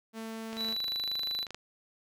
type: tone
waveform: sawtooth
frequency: 223.5 Hz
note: A3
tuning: 27 cents sharp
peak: -34 dBFS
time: 0.13-0.76 s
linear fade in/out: 50 ms
type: click train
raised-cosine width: 0.2 ms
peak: -24 dBFS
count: 27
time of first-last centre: 0.53-1.546 s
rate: 25.6 Hz
type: tone with pitch glide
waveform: triangle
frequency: 3951 to 3976 Hz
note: B7 to B7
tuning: 0 to +11 cents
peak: -30 dBFS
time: 0.56-1.47 s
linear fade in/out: 50 ms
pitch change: +11 cents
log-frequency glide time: 0.68-1.19 s
effects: none